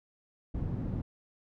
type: low-pass noise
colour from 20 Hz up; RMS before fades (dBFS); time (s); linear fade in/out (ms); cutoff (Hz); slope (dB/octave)
white; -34; 0.54-1.02; 10; 160; 12
effects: none